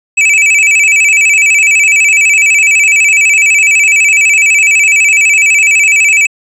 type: tone with vibrato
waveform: square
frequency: 2445 Hz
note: D#7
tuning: 31 cents flat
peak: -5 dBFS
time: 0.17-6.27 s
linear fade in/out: 10 ms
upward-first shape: square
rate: 12 Hz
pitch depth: 100 cents each way
effects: resampled to 24000 Hz